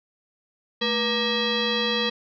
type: tone with frequency modulation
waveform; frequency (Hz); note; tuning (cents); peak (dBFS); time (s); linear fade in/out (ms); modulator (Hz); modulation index
sine; 1887; A#6; +21; -21; 0.81-2.1; 10; 702; 3.3
effects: none